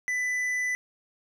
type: tone with tanh clipping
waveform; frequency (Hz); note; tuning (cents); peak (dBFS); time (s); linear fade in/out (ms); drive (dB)
sine; 1994; B6; +16; -27; 0.08-0.75; 0; 8
effects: none